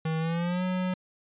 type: tone with pitch glide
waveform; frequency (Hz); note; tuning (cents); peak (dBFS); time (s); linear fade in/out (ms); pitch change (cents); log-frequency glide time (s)
square; 160 to 183.79; D#3 to F#3; +49 to -11; -27; 0.05-0.94; 5; +240; 0.19-0.63
effects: resampled to 8000 Hz